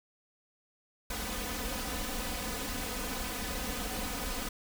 pink noise with comb filter, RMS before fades -36 dBFS, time 1.1-4.49 s, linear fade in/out 5 ms, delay 4 ms, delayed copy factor +1, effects none

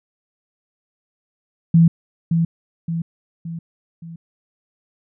sine tone with echo, 166.2 Hz, E3, 15 cents sharp, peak -8 dBFS, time 1.74-1.88 s, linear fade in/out 5 ms, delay 570 ms, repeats 4, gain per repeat -6 dB, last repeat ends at 4.16 s, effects none

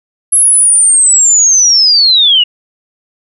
sine linear sweep, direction down, 10950 to 2815 Hz, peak -4 dBFS, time 0.32-2.44 s, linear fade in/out 10 ms, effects none

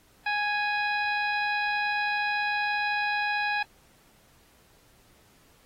harmonic tone with a mistuned harmonic, 830.6 Hz, G#5, in tune, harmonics 1 / 2 / 3 / 4 / 5 / 6, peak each -29 / -29 / -31 / -44 / -39 / -46 dBFS, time 0.26-3.63 s, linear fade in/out 5 ms, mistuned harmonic 5, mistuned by -57 cents, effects pink hiss -61 dBFS RMS until 5.65 s + AAC 48 kbps

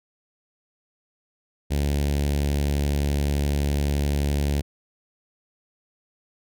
sawtooth tone with notch filter, 71.7 Hz, D2, 41 cents flat, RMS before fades -23 dBFS, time 1.7-4.62 s, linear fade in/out 20 ms, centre 1200 Hz, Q 0.78, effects none

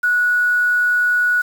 sine tone with quantisation, 1465 Hz, F#6, 18 cents flat, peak -13 dBFS, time 0.03-1.42 s, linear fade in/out 10 ms, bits 6, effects none

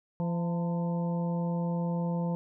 harmonic tone with a mistuned harmonic, 170.8 Hz, F3, 38 cents flat, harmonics 1 / 2 / 3 / 4 / 5 / 6, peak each -28 / -44 / -37 / -46 / -41 / -51 dBFS, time 0.2-2.35 s, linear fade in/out 0 ms, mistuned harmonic 5, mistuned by +68 cents, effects none

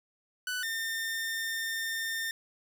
sawtooth tone pair in turn, 1492 / 1810.3 Hz, F#6 / A6, +14 / +49 cents, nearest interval minor third, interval 335 cents, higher second, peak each -28 dBFS, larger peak neither, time 0.47-0.63 / 0.63-2.31 s, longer second, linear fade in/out 2 ms, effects none

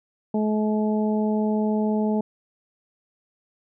harmonic tone, 213.9 Hz, A3, 49 cents flat, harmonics 1 / 2 / 3 / 4, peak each -21 / -27 / -31 / -33 dBFS, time 0.34-2.21 s, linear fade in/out 5 ms, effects none

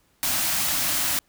white band-stop noise, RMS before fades -24 dBFS, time 0.23-1.19 s, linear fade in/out 0 ms, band 350 to 560 Hz, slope 96 dB/octave, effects pink hiss -64 dBFS RMS until 1.28 s

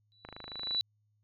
sine tone with exponential growth, 3951 Hz, B7, in tune, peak -26 dBFS, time 0.12-0.81 s, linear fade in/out 0 ms, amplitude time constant 150 ms
click train, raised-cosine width 0.5 ms, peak -29 dBFS, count 14, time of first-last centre 0.25-0.748 s, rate 26.1 Hz
effects added 105 Hz sine -70 dBFS peak until 1.23 s

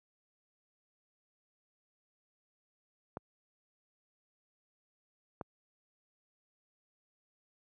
clicks, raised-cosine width 1 ms, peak -25 dBFS, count 2, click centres 3.171 / 5.412 s, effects high-pass 80 Hz 12 dB/octave

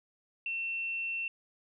sine tone, 2700 Hz, E7, 41 cents sharp, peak -32 dBFS, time 0.46-1.28 s, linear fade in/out 2 ms, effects none

